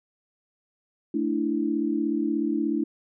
sine chord, A suspended fourth, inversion none, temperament just, 220 / 293.3 / 330 Hz, A3 / D4 / E4, 0 / -2 / +2 cents, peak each -29 / -26 / -27 dBFS, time 1.14-2.84 s, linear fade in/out 5 ms, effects none

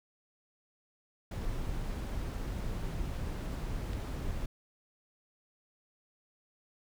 brown noise, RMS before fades -36 dBFS, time 1.31-4.46 s, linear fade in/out 5 ms
click, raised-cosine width 0.2 ms, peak -29 dBFS, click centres 3.933 s
effects none

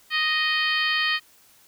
harmonic tone with a mistuned harmonic, 622.3 Hz, D#5, in tune, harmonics 2 / 3 / 4 / 5 / 6 / 7 / 8, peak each -30 / -24 / -28 / -27 / -36 / -31 / -37 dBFS, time 0.1-1.2 s, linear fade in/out 50 ms, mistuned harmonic 8, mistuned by -43 cents, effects white hiss -56 dBFS RMS until 1.67 s

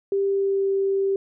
sine tone with pitch glide, 394.8 to 390.9 Hz, G4 to G4, +12 to -5 cents, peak -19 dBFS, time 0.12-1.16 s, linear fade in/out 2 ms, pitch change -17 cents, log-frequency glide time 0.24-0.7 s, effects none

